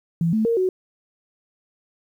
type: tone with pitch steps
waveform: sine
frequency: 167.2 / 219.1 / 462.6 / 371.8 Hz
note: E3 / A3 / A#4 / F#4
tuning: +25 / -7 / -13 / +8 cents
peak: -17 dBFS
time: 0.21-0.69 s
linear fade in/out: 2 ms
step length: 120 ms
effects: 9-bit